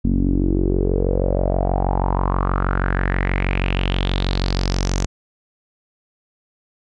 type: tone with low-pass filter sweep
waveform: sawtooth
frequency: 46.25 Hz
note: F#1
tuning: in tune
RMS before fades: -19 dBFS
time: 0.04-5.06 s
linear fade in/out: 10 ms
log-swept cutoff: 240 to 6600 Hz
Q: 5.2
effects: none